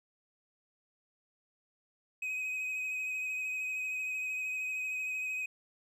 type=tone with vibrato; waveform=triangle; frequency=2523 Hz; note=D#7; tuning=23 cents sharp; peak=-32 dBFS; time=2.22-5.46 s; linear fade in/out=5 ms; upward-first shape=sine; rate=13 Hz; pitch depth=18 cents each way; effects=none